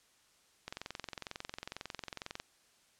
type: click train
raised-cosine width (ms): 0.2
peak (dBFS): -23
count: 39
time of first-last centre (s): 0.68-2.399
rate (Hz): 22.1
effects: white hiss -68 dBFS RMS until 2.99 s + low-pass 9000 Hz 12 dB/octave